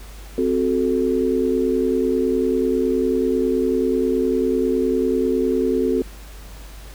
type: chord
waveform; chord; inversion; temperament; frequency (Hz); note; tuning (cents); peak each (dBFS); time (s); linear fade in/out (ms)
sine; F# diminished; second; equal; 261.6 / 370 / 440; C4 / F#4 / A4; 0 / 0 / 0; -21; 0.38-6.02; 2
effects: added 50 Hz sine -36 dBFS peak until 6.94 s + pink hiss -44 dBFS RMS until 6.94 s